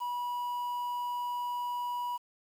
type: tone with quantisation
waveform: triangle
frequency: 975 Hz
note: B5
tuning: 23 cents flat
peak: -30 dBFS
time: 0-2.18 s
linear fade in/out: 20 ms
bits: 9
effects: none